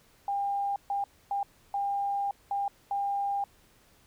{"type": "tone bursts at uneven times", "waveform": "sine", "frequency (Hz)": 801, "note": "G5", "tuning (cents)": 37, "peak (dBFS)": -27, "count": 6, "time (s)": [[0.28, 0.76], [0.9, 1.04], [1.31, 1.43], [1.74, 2.31], [2.51, 2.68], [2.91, 3.44]], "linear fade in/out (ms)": 2, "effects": ["pink hiss -62 dBFS RMS until 4.06 s"]}